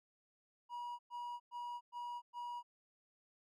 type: tone bursts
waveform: triangle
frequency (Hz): 963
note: B5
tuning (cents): -44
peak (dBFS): -40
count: 5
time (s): 0.69-2.63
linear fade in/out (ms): 50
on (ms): 300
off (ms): 110
effects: none